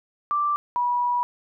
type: tone pair in turn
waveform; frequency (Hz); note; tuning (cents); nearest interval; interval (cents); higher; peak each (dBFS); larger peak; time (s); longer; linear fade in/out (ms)
sine; 1174.7 / 972.7; D6 / B5; 0 / -27; minor third; 327; first; -20; neither; 0.31-0.56 / 0.76-1.23; second; 0
effects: none